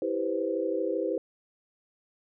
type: chord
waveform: sine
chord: C major seventh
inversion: first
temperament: just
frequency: 327 / 392.4 / 490.5 / 523.3 Hz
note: E4 / G4 / B4 / C5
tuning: -14 / +2 / -12 / 0 cents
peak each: -32 / -32 / -32 / -32 dBFS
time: 0.02-1.18 s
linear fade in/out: 2 ms
effects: none